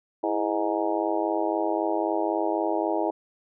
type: harmonic tone with a mistuned harmonic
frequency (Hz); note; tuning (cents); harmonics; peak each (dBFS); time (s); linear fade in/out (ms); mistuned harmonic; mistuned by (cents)
103.83; G#2; 0; 3 / 4 / 5 / 6 / 7 / 8 / 9; -28 / -31 / -34 / -29 / -33 / -31 / -34; 0.23-3.11; 10; 3; +92
effects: none